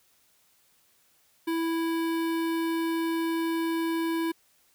square tone with notch filter, 329.6 Hz, E4, in tune, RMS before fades -28 dBFS, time 1.47-4.32 s, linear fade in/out 10 ms, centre 6500 Hz, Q 1, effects white hiss -65 dBFS RMS until 4.74 s

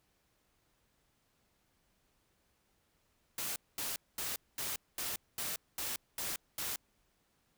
white noise bursts, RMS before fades -38 dBFS, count 9, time 3.38-6.76 s, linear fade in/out 2 ms, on 180 ms, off 220 ms, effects pink hiss -75 dBFS RMS until 7.57 s

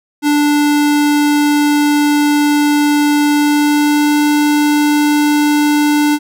square tone with pitch glide, 293.7 to 295.7 Hz, D4 to D4, 0 to +12 cents, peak -10 dBFS, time 0.22-6.19 s, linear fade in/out 50 ms, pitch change +12 cents, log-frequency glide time 3.31-4.2 s, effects none

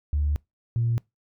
sine tone pair in turn, 73.42 / 116.72 Hz, D2 / A#2, 0 / +3 cents, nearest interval minor sixth, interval 803 cents, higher second, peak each -20 dBFS, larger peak neither, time 0.13-0.36 / 0.76-0.98 s, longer first, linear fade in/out 0 ms, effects noise-tail reverb RT60 0.2 s tail -25 dB re dry + tanh soft clip ceiling -16 dBFS

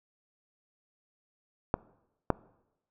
clicks, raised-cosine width 1 ms, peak -11 / -9 dBFS, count 2, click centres 1.741 / 2.303 s, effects noise-tail reverb RT60 0.9 s tail -22 dB re dry

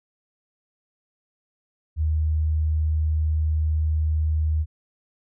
sine tone, 77.78 Hz, D#2, in tune, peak -19 dBFS, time 1.96-4.66 s, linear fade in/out 50 ms, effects none

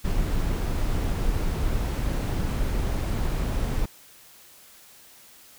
brown noise, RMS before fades -25 dBFS, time 0.04-3.86 s, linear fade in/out 10 ms, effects white hiss -51 dBFS RMS until 5.58 s

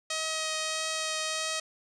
5% pulse tone with vibrato, 632 Hz, D#5, 27 cents sharp, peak -18 dBFS, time 0.1-1.6 s, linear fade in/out 5 ms, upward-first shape triangle, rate 1.6 Hz, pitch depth 11 cents each way, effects resampled to 22050 Hz

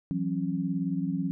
sine tone cluster, 167.9 / 186.2 / 271.9 Hz, E3 / F#3 / C#4, +32 / +11 / -33 cents, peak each -31 dBFS, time 0.11-1.31 s, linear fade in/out 0 ms, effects none

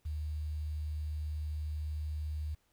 sine tone with quantisation, 76.1 Hz, D#2, 38 cents flat, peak -34 dBFS, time 0.05-2.55 s, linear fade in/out 10 ms, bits 10, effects pink hiss -74 dBFS RMS until 2.72 s

